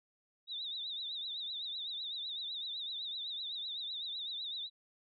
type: tone with vibrato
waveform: sine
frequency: 3729 Hz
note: A#7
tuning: in tune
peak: -38 dBFS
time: 0.47-4.7 s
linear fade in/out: 50 ms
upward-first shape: triangle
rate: 7.9 Hz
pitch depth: 130 cents each way
effects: none